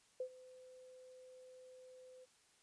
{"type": "tone with ADSR envelope", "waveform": "sine", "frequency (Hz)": 510, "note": "C5", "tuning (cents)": -44, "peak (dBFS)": -37, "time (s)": [0.2, 2.26], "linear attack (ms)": 4, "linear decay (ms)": 80, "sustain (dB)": -19, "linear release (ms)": 27, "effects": ["white hiss -71 dBFS RMS until 2.62 s", "resampled to 22050 Hz"]}